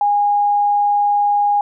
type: tone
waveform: sine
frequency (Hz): 820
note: G#5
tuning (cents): -22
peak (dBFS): -12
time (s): 0.01-1.61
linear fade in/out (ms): 2
effects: none